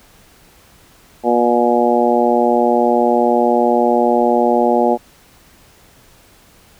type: harmonic tone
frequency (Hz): 120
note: B2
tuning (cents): -49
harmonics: 2 / 3 / 4 / 5 / 6 / 7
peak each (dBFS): -18 / -18 / -18 / -18 / -18 / -18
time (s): 1.23-4.98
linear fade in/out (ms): 50
effects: pink hiss -48 dBFS RMS until 6.79 s